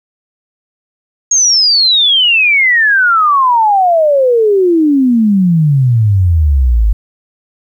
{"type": "exponential sweep", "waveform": "sine", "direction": "down", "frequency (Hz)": [6645, 50], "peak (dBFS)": -6, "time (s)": [1.31, 6.93], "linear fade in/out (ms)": 5, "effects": ["8-bit"]}